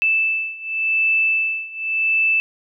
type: beating tone pair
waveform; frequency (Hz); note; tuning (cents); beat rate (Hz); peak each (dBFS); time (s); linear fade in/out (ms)
sine; 2637 / 2637.89; E7 / E7; 0 / +1; 0.89; -21 / -19; 0.02-2.4; 0
effects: none